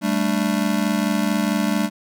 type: chord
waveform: square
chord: G suspended second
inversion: none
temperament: just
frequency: 196 / 220.5 / 294 Hz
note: G3 / A3 / D4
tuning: 0 / +4 / +2 cents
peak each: -23 / -23 / -25 dBFS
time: 0.01-1.9 s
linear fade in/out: 50 ms
effects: none